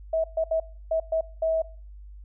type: tone bursts at uneven times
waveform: sine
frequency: 646 Hz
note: E5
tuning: 35 cents flat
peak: -21 dBFS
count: 6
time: 0.13-0.24 / 0.37-0.44 / 0.51-0.6 / 0.91-1 / 1.12-1.21 / 1.42-1.62 s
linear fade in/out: 5 ms
effects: noise-tail reverb RT60 0.4 s tail -20 dB re dry + added 50 Hz sine -41 dBFS peak until 2.24 s